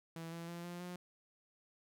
sawtooth tone with pitch steps, 164.81 / 168.08 / 171.41 / 174.81 / 178.28 Hz, E3 / E3 / F3 / F3 / F3, 0 / +34 / -32 / +2 / +36 cents, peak -40 dBFS, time 0.16-0.96 s, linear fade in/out 2 ms, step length 160 ms, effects none

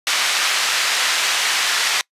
pink band-pass noise, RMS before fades -19 dBFS, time 0.07-2.01 s, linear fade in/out 0 ms, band 1500 to 6400 Hz, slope 12 dB/octave, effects noise-tail reverb RT60 0.1 s tail -25 dB re dry + resampled to 32000 Hz

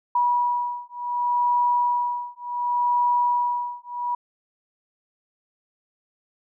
sine beating tone pair, 970 / 970.68 Hz, B5 / B5, -31 / -30 cents, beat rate 0.68 Hz, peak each -23 dBFS, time 0.15-4.15 s, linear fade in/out 5 ms, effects none

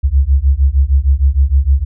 sine beating tone pair, 65.41 / 71.91 Hz, C2 / D2, 0 / -36 cents, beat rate 6.5 Hz, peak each -11 / -11 dBFS, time 0.03-1.85 s, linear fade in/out 20 ms, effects none

